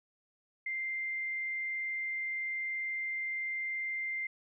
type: tone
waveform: sine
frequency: 2093 Hz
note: C7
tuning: in tune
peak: -33 dBFS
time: 0.66-4.27 s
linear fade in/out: 5 ms
effects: none